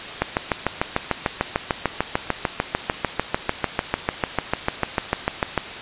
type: click train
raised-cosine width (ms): 0.5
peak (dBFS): -3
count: 37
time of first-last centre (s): 0.22-5.577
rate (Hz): 6.72
effects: white hiss -32 dBFS RMS until 5.81 s + resampled to 8000 Hz